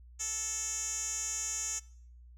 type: tone with band-pass filter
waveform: 10% pulse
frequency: 440 Hz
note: A4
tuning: in tune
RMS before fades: -36 dBFS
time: 0.19-1.8 s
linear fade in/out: 20 ms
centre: 6800 Hz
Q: 5.7
effects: noise-tail reverb RT60 0.6 s tail -22 dB re dry + added 60 Hz sine -51 dBFS peak until 2.37 s